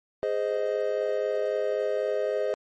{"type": "chord", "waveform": "triangle", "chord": "Ab major", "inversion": "none", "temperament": "just", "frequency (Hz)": [415.3, 519.1, 623], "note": ["Ab4", "C5", "Eb5"], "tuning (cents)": [0, -14, 2], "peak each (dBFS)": -27, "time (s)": [0.23, 2.54], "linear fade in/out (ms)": 0, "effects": ["MP3 32 kbps"]}